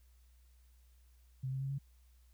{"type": "tone with pitch steps", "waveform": "sine", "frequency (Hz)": [130.81, 133.33, 135.89, 138.51], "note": ["C3", "C3", "C#3", "C#3"], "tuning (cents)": [0, 33, -34, -1], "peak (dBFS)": -35, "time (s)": [1.43, 1.786], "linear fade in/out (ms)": 10, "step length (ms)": 89, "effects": ["added 61 Hz sine -61 dBFS peak until 2.33 s", "white hiss -75 dBFS RMS until 2.33 s"]}